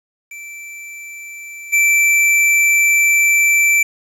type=tone with level steps; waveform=square; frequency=2334 Hz; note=D7; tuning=11 cents flat; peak=-30 / -11 dBFS; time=0.31-3.83 s; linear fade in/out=5 ms; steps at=1.72 s; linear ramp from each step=20 ms; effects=low-pass 12000 Hz 12 dB/octave + 8-bit